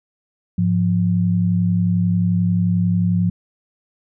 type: tone pair together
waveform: sine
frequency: 104.53 / 175.8 Hz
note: G#2 / F3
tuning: +12 / +12 cents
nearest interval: major sixth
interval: 900 cents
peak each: -19 / -16 dBFS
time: 0.58-3.3 s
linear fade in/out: 5 ms
effects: none